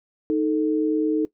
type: tone pair together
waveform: sine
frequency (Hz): 311.1 / 440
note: D#4 / A4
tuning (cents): 0 / 0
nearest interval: tritone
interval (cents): 600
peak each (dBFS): -20 / -23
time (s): 0.3-1.25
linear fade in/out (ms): 0
effects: noise-tail reverb RT60 0.1 s tail -18 dB re dry